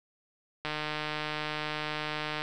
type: click train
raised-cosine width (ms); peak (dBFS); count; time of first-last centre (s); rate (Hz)
0.3; -17; 270; 0.65-2.42; 152
effects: none